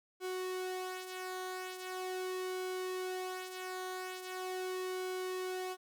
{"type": "tone with flanger", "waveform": "sawtooth", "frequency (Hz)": 370, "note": "F#4", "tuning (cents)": 0, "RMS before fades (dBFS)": -40, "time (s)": [0.2, 5.77], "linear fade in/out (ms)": 50, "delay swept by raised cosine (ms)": [1.1, 3.1], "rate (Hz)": 0.41, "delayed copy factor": -0.5, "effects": []}